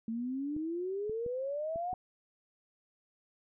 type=exponential sweep; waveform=sine; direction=up; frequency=221.5 to 746 Hz; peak=-33 dBFS; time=0.08-1.94 s; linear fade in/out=2 ms
type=clicks; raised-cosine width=3 ms; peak=-33 dBFS; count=5; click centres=0.565 / 1.096 / 1.263 / 1.759 / 1.931 s
effects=none